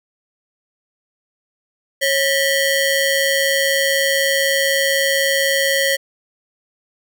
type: ring-modulated tone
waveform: sawtooth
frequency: 1252 Hz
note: D#6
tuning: 10 cents sharp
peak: -8 dBFS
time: 2.01-5.97 s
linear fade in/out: 20 ms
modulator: 704 Hz
effects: none